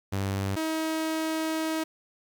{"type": "tone pair in turn", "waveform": "sawtooth", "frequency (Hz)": [97.9, 318.4], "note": ["G2", "D#4"], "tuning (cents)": [-2, 40], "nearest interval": "octave + minor sixth", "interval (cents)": 2042, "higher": "second", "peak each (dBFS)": -23, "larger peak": "neither", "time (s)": [[0.12, 0.56], [0.56, 1.84]], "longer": "second", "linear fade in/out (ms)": 10, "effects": ["10-bit"]}